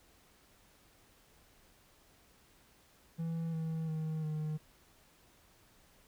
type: tone with pitch steps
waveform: triangle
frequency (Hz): 164.81 / 161.14 / 157.55 / 154.04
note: E3 / E3 / D#3 / D#3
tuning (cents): 0 / -39 / +22 / -17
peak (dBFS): -32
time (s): 3.18-4.58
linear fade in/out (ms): 20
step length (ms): 350
effects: pink hiss -65 dBFS RMS until 6.07 s